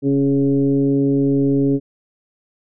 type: tone with frequency modulation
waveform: sine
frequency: 277.5 Hz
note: C#4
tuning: 2 cents sharp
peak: -13 dBFS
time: 0.02-1.8 s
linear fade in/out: 50 ms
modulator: 139 Hz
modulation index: 0.95
effects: none